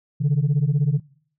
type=beating tone pair; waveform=sine; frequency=136.7 / 152.7 Hz; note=C#3 / D#3; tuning=-24 / -32 cents; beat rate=16 Hz; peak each=-18 dBFS; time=0.2-1 s; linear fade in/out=20 ms; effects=noise-tail reverb RT60 0.6 s tail -25 dB re dry + tanh soft clip ceiling -13 dBFS